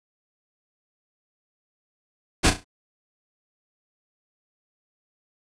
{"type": "noise with echo", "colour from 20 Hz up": "pink", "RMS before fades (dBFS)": -17, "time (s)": [2.43, 2.51], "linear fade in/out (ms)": 20, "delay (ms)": 34, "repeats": 4, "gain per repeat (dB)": -9, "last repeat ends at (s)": 2.646, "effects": ["resampled to 22050 Hz"]}